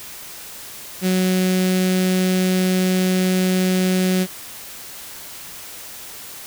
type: tone with notch filter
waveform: sawtooth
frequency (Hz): 185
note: F#3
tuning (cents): 0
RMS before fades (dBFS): -18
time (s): 1.01-4.27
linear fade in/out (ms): 50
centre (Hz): 1000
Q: 0.7
effects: white hiss -36 dBFS RMS until 6.46 s